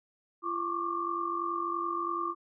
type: tone cluster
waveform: sine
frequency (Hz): 341.8 / 1092 / 1135 / 1184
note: F4 / C#6 / C#6 / D6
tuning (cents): -37 / -26 / +41 / +14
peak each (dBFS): -37 / -36 / -38 / -33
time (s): 0.42-2.35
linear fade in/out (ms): 50
effects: none